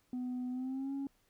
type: tone with pitch glide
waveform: sine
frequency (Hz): 250 to 275.8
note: B3 to C#4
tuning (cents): +21 to -9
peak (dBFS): -33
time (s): 0.13-1.07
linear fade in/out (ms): 2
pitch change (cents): +170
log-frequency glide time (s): 0.5-0.93
effects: tanh soft clip ceiling -34 dBFS + pink hiss -73 dBFS RMS until 1.29 s